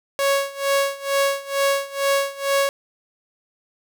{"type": "tone with tremolo", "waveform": "sawtooth", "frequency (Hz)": 554.4, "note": "C#5", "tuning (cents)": 0, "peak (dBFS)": -12, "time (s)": [0.19, 2.69], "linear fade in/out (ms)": 0, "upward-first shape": "sine", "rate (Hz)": 2.2, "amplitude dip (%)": 90, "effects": []}